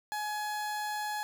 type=tone; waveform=30% pulse; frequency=843 Hz; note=G#5; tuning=26 cents sharp; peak=-30 dBFS; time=0.12-1.23 s; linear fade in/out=0 ms; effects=none